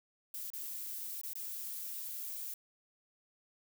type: noise with dropouts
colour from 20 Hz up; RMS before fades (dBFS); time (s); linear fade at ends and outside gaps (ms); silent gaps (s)
violet; -42; 0.34-2.54; 2; 0.502-0.534 / 1.214-1.234 / 1.334-1.354
effects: none